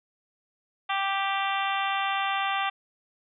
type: harmonic tone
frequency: 392 Hz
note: G4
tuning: in tune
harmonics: 2 / 3 / 4 / 5 / 6 / 7 / 8 / 9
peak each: -29 / -30 / -35 / -35 / -37 / -35 / -38 / -38 dBFS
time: 0.89-2.7 s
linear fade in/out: 10 ms
effects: none

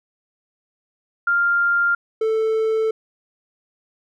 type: tone pair in turn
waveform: sine / triangle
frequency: 1396.9 / 441.5 Hz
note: F6 / A4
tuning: 0 / +6 cents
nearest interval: octave + minor sixth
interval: 1994 cents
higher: first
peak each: -15 dBFS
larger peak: neither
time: 1.27-1.95 / 2.21-2.91 s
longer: second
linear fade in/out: 5 ms
effects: none

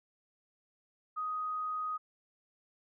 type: tone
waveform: sine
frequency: 1250 Hz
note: D#6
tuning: 8 cents sharp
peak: -33 dBFS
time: 1.16-1.98 s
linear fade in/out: 20 ms
effects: none

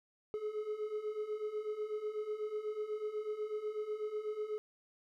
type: beating tone pair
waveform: triangle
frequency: 420.4 / 428.5 Hz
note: G#4 / A4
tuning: +21 / -46 cents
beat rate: 8.1 Hz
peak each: -40 / -36 dBFS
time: 0.34-4.58 s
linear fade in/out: 0 ms
effects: none

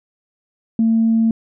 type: tone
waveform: sine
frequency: 225.6 Hz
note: A3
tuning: 44 cents sharp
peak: -11 dBFS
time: 0.79-1.31 s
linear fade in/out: 2 ms
effects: tanh soft clip ceiling -7 dBFS

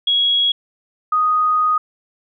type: tone pair in turn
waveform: sine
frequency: 3322 / 1244.3 Hz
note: G#7 / D#6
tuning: 0 / 0 cents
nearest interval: octave + perfect fourth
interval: 1700 cents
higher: first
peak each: -13 dBFS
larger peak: neither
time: 0.07-0.52 / 1.12-1.78 s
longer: second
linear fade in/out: 5 ms
effects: none

